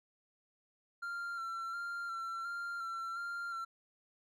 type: tone with vibrato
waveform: triangle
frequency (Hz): 1372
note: F6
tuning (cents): -31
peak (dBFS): -36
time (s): 1.02-3.65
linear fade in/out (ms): 10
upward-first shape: square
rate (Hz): 1.4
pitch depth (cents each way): 25
effects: none